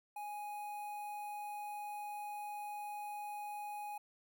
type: tone with notch filter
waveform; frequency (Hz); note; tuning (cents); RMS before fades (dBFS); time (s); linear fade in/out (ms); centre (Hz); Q
square; 830.6; G#5; 0; -44; 0.16-3.98; 5; 5000; 0.5
effects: none